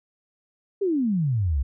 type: exponential sweep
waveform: sine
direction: down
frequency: 415.3 to 61.5 Hz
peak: -20 dBFS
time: 0.81-1.63 s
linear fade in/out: 10 ms
effects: none